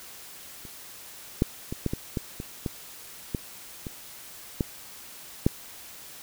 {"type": "clicks", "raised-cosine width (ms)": 3, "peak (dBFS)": [-30, -7, -18, -12, -15, -14, -21, -15, -14, -21, -11, -6], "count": 12, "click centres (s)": [0.652, 1.421, 1.725, 1.863, 1.935, 2.172, 2.401, 2.662, 3.348, 3.868, 4.608, 5.465], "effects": ["white hiss -45 dBFS RMS until 6.22 s"]}